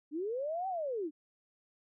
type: linear two-way sweep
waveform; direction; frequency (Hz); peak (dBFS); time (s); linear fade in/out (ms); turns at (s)
sine; up then down; 280.5 to 779 to 280.5; -33; 0.11-1.11; 50; 0.68
effects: none